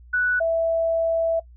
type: tone pair in turn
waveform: sine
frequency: 1480 / 659.3 Hz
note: F#6 / E5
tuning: 0 / 0 cents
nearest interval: octave + major second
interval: 1400 cents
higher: first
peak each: -18 / -18 dBFS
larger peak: neither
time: 0.13-0.4 / 0.4-1.4 s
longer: second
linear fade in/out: 10 ms
effects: noise-tail reverb RT60 0.1 s tail -22 dB re dry + added 60 Hz sine -44 dBFS peak until 1.56 s